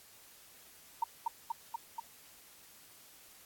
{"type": "tone with echo", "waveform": "sine", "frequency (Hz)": 924, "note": "A#5", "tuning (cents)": -16, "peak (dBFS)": -27, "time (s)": [1.02, 1.04], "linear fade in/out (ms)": 5, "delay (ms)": 240, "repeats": 4, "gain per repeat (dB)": -2, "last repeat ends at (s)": 2, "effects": ["white hiss -58 dBFS RMS until 3.45 s", "AAC 64 kbps"]}